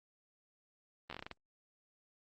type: slowing click train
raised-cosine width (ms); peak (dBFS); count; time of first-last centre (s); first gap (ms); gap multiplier
0.3; -27; 9; 1.1-1.313; 12; 1.22
effects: Opus 32 kbps